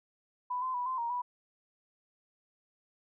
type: tone with pitch steps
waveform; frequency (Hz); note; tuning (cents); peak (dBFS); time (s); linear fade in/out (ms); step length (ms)
sine; 992 / 1030 / 982 / 1034 / 937 / 982; B5 / C6 / B5 / C6 / A#5 / B5; +7 / -28 / -10 / -21 / +9 / -10; -31; 0.5-1.22; 10; 120
effects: none